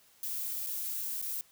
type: noise with dropouts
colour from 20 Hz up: violet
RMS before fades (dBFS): -36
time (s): 0.23-1.41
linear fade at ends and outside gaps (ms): 1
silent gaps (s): 0.664-0.669 / 1.216-1.225
effects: white hiss -63 dBFS RMS until 1.51 s